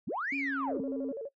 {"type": "linear two-way sweep", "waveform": "sine", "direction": "up then down", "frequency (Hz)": [119.9, 2489, 142.3], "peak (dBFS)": -31, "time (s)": [0.07, 0.81], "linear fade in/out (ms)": 10, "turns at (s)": 0.36}
{"type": "tone with pitch glide", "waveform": "sine", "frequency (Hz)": [277.2, 267.8], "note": ["C#4", "C4"], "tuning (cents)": [0, 40], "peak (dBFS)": -32, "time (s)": [0.32, 1.12], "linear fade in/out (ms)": 5, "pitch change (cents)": -60, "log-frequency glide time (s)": [0.44, 0.84]}
{"type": "tone with vibrato", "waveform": "sine", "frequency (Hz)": 501, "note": "B4", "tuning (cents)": 25, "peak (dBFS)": -35, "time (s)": [0.67, 1.29], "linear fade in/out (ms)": 20, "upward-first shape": "square", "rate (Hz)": 12, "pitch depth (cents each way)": 190}
{"effects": ["noise-tail reverb RT60 0.1 s tail -19 dB re dry", "tanh soft clip ceiling -24 dBFS"]}